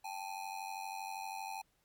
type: ring-modulated tone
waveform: square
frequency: 830.6 Hz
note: G#5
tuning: in tune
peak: -38 dBFS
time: 0.04-1.62 s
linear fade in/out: 10 ms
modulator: 46.3 Hz
effects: pink hiss -75 dBFS RMS until 1.84 s + MP3 96 kbps